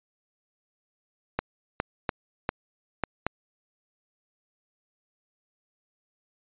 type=clicks; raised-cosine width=0.5 ms; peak=-10 dBFS; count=6; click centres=1.39 / 1.801 / 2.092 / 2.491 / 3.037 / 3.266 s; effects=resampled to 8000 Hz